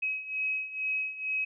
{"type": "beating tone pair", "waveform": "sine", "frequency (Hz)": [2547, 2549.2], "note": ["D#7", "D#7"], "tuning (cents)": [40, 41], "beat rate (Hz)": 2.2, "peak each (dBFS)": [-35, -31], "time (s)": [0.02, 1.45], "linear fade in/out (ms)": 10, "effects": []}